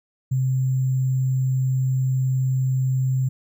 sine tone with sample-and-hold, 130.81 Hz, C3, in tune, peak -18 dBFS, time 0.31-3.29 s, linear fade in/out 10 ms, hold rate 7350 Hz, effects none

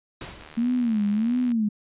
pink noise with exponential decay, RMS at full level -34 dBFS, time 0.21-0.86 s, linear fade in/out 1 ms, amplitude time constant 140 ms
click train, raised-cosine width 0.3 ms, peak -28 dBFS, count 86, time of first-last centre 0.41-1.518 s, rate 76.7 Hz
sine tone with vibrato, 226 Hz, A3, 47 cents sharp, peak -20 dBFS, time 0.57-1.69 s, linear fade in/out 10 ms, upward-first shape sine, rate 1.5 Hz, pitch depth 180 cents each way
effects resampled to 8000 Hz

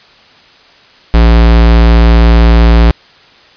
square tone, 57.2 Hz, A#1, 32 cents flat, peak -3 dBFS, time 1.14-2.91 s, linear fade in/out 0 ms, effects white hiss -41 dBFS RMS until 3.56 s + resampled to 11025 Hz

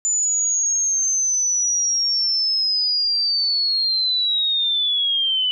sine linear sweep, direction down, 7040 to 2975 Hz, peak -17 dBFS, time 0.05-5.51 s, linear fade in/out 0 ms, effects none

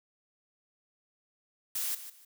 blue noise with echo, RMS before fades -33 dBFS, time 1.75-1.95 s, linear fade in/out 5 ms, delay 150 ms, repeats 2, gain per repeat -12 dB, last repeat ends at 2.25 s, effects none

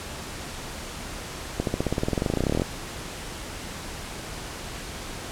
accelerating click train, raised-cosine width 2 ms, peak -10 dBFS, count 25, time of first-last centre 1.6-2.62 s, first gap 72 ms, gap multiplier 0.95, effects pink hiss -36 dBFS RMS until 5.31 s + low-pass 10000 Hz 12 dB/octave

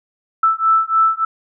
sine beating tone pair, 1318.5 / 1321.9 Hz, E6 / E6, 0 / +4 cents, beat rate 3.4 Hz, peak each -15 dBFS, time 0.43-1.25 s, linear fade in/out 5 ms, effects none

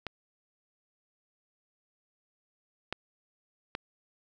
clicks, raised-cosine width 0.3 ms, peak -19 / -16 / -17 dBFS, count 3, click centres 0.067 / 2.926 / 3.751 s, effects none

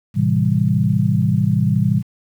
sine chord, A minor seventh, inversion none, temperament equal with one note detuned, 110 / 130.81 / 162.26 / 196 Hz, A2 / C3 / E3 / G3, 0 / 0 / -27 / 0 cents, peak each -19 dBFS, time 0.14-2.03 s, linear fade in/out 50 ms, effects 8-bit

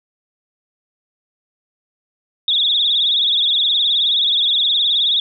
sine tone with vibrato, 3545 Hz, A7, 12 cents sharp, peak -13 dBFS, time 2.48-5.2 s, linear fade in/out 2 ms, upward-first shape triangle, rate 19 Hz, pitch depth 140 cents each way, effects none

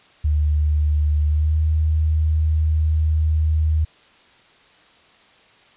sine tone with pitch glide, 75.1 to 78.06 Hz, D2 to D#2, +39 to +6 cents, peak -15 dBFS, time 0.24-3.85 s, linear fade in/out 10 ms, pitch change +67 cents, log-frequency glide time 1.27-1.58 s, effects white hiss -52 dBFS RMS until 5.76 s + resampled to 8000 Hz

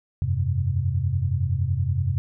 sine chord, F suspended second, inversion none, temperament equal, 87.31 / 98 / 130.81 Hz, F2 / G2 / C3, 0 / 0 / 0 cents, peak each -25 dBFS, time 0.22-2.18 s, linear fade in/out 0 ms, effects none

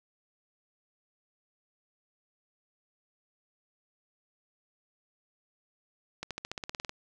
accelerating click train, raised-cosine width 0.2 ms, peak -19 dBFS, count 12, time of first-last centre 6.23-6.894 s, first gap 77 ms, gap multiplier 0.95, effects none

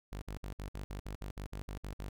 sawtooth tone bursts, 49.73 Hz, G1, 26 cents sharp, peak -36 dBFS, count 13, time 0.12-2.088 s, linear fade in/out 0 ms, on 96 ms, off 60 ms, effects none

